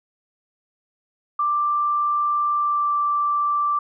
sine tone with pitch glide, 1179 to 1171.5 Hz, D6 to D6, +6 to -5 cents, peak -18 dBFS, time 1.39-3.79 s, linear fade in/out 5 ms, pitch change -11 cents, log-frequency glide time 2.53-2.94 s, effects none

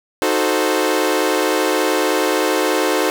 sawtooth chord, D# diminished seventh, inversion none, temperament equal, 311.1 / 370 / 440 / 523.3 Hz, D#4 / F#4 / A4 / C5, 0 / 0 / 0 / 0 cents, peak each -17 dBFS, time 0.22-3.1 s, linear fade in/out 0 ms, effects none

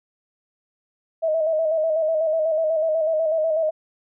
sine tone with vibrato, 636 Hz, D#5, 38 cents sharp, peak -18 dBFS, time 1.22-3.71 s, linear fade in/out 20 ms, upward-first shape square, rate 8.1 Hz, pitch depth 45 cents each way, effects none

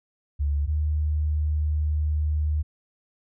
sine tone pair in turn, 72.1 / 75.9 Hz, D2 / D#2, -31 / -42 cents, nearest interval minor second, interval 89 cents, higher second, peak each -21 dBFS, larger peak neither, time 0.39-0.67 / 0.67-2.63 s, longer second, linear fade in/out 20 ms, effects none

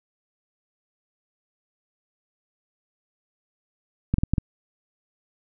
clicks, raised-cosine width 5 ms, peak -8 dBFS, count 5, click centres 4.14 / 4.184 / 4.235 / 4.336 / 4.382 s, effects none

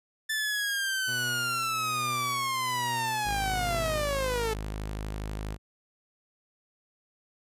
sawtooth linear sweep, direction down, 1764 to 430.2 Hz, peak -24 dBFS, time 0.29-4.54 s, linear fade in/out 10 ms
sawtooth tone with tremolo, 123.47 Hz, B2, in tune, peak -32 dBFS, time 1.07-4.03 s, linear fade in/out 20 ms, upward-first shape triangle, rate 1.2 Hz, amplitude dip 70%
sawtooth tone, 52.3 Hz, G#1, 13 cents sharp, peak -29 dBFS, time 3.24-5.58 s, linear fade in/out 50 ms
effects resampled to 32000 Hz

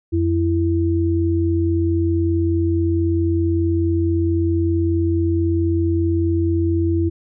sine tone pair together, 88.12 / 332.7 Hz, F2 / E4, +16 / +16 cents, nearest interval octave + major seventh, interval 2300 cents, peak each -18 dBFS, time 0.12-7.1 s, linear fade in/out 20 ms, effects none

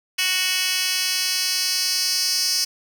10% pulse tone with high-pass filter sweep, 370 Hz, F#4, in tune, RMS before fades -22 dBFS, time 0.18-2.65 s, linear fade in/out 10 ms, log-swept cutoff 3100 to 4900 Hz, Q 3, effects none

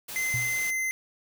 white noise, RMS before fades -38 dBFS, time 0.08-0.71 s, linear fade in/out 10 ms
square tone, 2065 Hz, C7, 23 cents flat, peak -27 dBFS, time 0.16-0.91 s, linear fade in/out 0 ms
sine tone with exponential decay, 122.1 Hz, B2, 19 cents flat, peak -27 dBFS, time 0.34-0.7 s, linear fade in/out 0 ms, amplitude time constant 77 ms
effects none

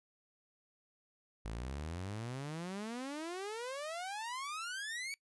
sawtooth exponential sweep, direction up, 51.6 to 2286 Hz, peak -36 dBFS, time 1.45-5.14 s, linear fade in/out 0 ms, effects noise-tail reverb RT60 0.1 s tail -22 dB re dry + resampled to 24000 Hz

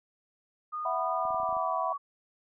sine tone with pitch glide, 1227 to 1125.2 Hz, D#6 to C#6, -25 to +26 cents, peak -32 dBFS, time 0.72-1.98 s, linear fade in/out 20 ms, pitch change -149 cents, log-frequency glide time 1.13-1.83 s
sine chord, E suspended second, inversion none, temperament just, 659.3 / 741.7 / 988.9 Hz, E5 / F#5 / B5, 0 / +4 / +2 cents, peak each -33 dBFS, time 0.85-1.93 s, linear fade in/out 5 ms
clicks, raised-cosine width 3 ms, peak -39 dBFS, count 8, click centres 1.253 / 1.306 / 1.345 / 1.401 / 1.433 / 1.491 / 1.527 / 1.568 s
effects none

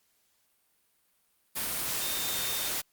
sine tone in noise, 3642 Hz, A#7, 41 cents flat, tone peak -38 dBFS, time 2.01-2.7 s, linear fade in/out 20 ms, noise white, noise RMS -32 dBFS, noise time 1.55-2.82 s, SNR -9 dB, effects white hiss -71 dBFS RMS until 2.92 s + Opus 48 kbps

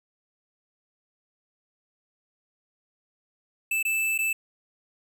square tone with dropouts, 2637 Hz, E7, in tune, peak -24 dBFS, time 3.71-4.33 s, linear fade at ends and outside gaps 5 ms, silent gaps 3.828-3.85 / 4.179-4.187 s, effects 11-bit

